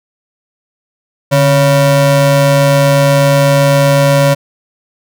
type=ring-modulated tone; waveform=square; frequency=208.5 Hz; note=G#3; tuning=7 cents sharp; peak=-4 dBFS; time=1.31-4.35 s; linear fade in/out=20 ms; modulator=353 Hz; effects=none